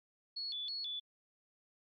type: tone with vibrato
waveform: sine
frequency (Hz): 3885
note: B7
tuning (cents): -29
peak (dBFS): -38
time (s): 0.36-1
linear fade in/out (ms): 10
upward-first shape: square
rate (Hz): 3.1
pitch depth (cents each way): 200
effects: AAC 48 kbps